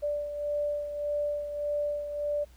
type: beating tone pair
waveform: sine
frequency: 586 / 587.7 Hz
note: D5 / D5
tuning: -4 / +1 cents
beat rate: 1.7 Hz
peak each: -29 / -37 dBFS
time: 0.02-2.45 s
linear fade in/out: 20 ms
effects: added 60 Hz sine -52 dBFS peak until 2.56 s + pink hiss -62 dBFS RMS until 2.56 s